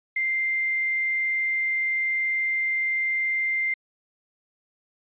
sine tone with quantisation, 2093 Hz, C7, in tune, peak -22 dBFS, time 0.16-3.74 s, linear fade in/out 5 ms, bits 8, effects resampled to 8000 Hz

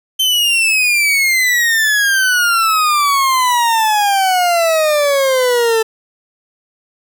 40% pulse exponential sweep, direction down, 3110 to 440 Hz, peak -10 dBFS, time 0.19-5.83 s, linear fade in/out 10 ms, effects none

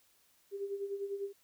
sine tone with tremolo, 398.3 Hz, G4, 28 cents sharp, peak -33 dBFS, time 0.51-1.33 s, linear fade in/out 50 ms, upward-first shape sine, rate 10 Hz, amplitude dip 65%, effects white hiss -69 dBFS RMS until 1.43 s

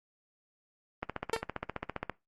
click train, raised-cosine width 0.5 ms, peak -18 dBFS, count 17, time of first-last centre 1.03-2.097 s, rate 15 Hz
sawtooth tone with exponential decay, 452.1 Hz, A4, 47 cents sharp, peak -21 dBFS, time 1.33-1.43 s, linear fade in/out 2 ms, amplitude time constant 21 ms
effects noise-tail reverb RT60 0.2 s tail -21 dB re dry + Opus 24 kbps

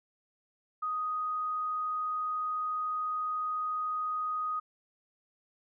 sine tone, 1247 Hz, D#6, 3 cents sharp, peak -30 dBFS, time 0.82-4.6 s, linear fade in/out 10 ms, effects none

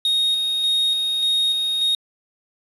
triangle tone with tremolo, 3729 Hz, A#7, in tune, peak -15 dBFS, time 0.05-1.95 s, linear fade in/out 2 ms, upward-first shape square, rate 1.7 Hz, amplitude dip 30%, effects resampled to 32000 Hz + 7-bit

